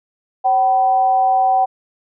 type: tone with amplitude modulation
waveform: sine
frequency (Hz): 763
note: G5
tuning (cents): -47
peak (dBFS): -9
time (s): 0.44-1.66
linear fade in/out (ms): 20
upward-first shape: sine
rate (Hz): 223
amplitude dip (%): 50
effects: none